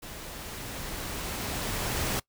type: noise with level ramp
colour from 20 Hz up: pink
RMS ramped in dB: -42 to -29 dBFS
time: 0.02-2.2 s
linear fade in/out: 10 ms
effects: noise-tail reverb RT60 0.1 s tail -22 dB re dry